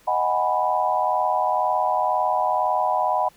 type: chord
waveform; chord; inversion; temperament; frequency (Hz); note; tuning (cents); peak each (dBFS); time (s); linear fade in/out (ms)
sine; G# minor seventh; second; equal with one note detuned; 622.3 / 740 / 822 / 987.8; D#5 / F#5 / G#5 / B5; 0 / 0 / -18 / 0; -26 / -23 / -26 / -23; 0.07-3.29; 10
effects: pink hiss -55 dBFS RMS until 3.36 s